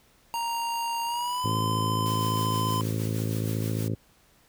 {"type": "tone with pitch glide", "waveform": "square", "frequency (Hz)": [932.3, 1022.6], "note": ["A#5", "C6"], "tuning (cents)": [0, -40], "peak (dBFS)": -28, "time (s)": [0.34, 2.81], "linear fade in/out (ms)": 0, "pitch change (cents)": 160, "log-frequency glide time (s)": [1.05, 1.53]}
{"type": "click train", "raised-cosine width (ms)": 0.3, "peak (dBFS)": -34, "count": 129, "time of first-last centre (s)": [0.34, 2.562], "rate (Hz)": 57.6}
{"type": "harmonic tone", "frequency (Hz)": 54.5, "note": "A1", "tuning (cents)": -16, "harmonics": [2, 3, 4, 5, 6, 7, 8, 9, 10], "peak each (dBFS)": [-28, -33, -36, -36, -40, -39, -44, -43, -46], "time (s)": [1.44, 3.95], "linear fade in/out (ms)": 5}
{"type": "noise with tremolo", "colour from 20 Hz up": "white", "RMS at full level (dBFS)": -40, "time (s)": [2.06, 3.88], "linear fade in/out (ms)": 0, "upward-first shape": "sine", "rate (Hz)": 6.4, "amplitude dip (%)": 45}
{"effects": ["pink hiss -61 dBFS RMS until 4.48 s"]}